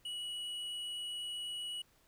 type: tone with hard clipping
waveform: triangle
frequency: 2927 Hz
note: F#7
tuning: 19 cents flat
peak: -40 dBFS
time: 0.05-1.82 s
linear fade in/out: 5 ms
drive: 9 dB
effects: pink hiss -69 dBFS RMS until 2.07 s